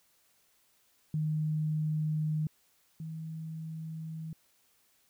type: tone pair in turn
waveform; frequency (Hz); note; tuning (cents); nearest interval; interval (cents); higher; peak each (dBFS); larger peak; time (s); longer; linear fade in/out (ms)
sine; 154.4 / 159.84; D#3 / D#3; -13 / +47; minor second; 60; second; -28 / -37; first; 1.14-2.47 / 3-4.33; neither; 2
effects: white hiss -69 dBFS RMS until 5.09 s